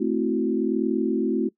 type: chord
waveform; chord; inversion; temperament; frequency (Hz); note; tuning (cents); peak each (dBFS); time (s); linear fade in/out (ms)
sine; F# half-diminished seventh; first; equal; 220 / 261.6 / 329.6 / 370; A3 / C4 / E4 / F#4; 0 / 0 / 0 / 0; -26; 0-1.49; 10
effects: noise-tail reverb RT60 0.1 s tail -20 dB re dry